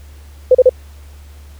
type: tone bursts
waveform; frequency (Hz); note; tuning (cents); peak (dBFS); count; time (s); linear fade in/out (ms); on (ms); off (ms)
sine; 508; B4; +49; -3; 3; 0.51-0.694; 5; 38; 35
effects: added 72 Hz sine -35 dBFS peak until 1.59 s + pink hiss -48 dBFS RMS until 1.59 s